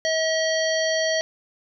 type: harmonic tone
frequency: 640 Hz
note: D#5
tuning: 49 cents sharp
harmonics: 1 / 3 / 5 / 7 / 9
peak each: -22 / -27 / -31 / -29 / -31 dBFS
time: 0.05-1.21 s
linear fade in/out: 0 ms
effects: none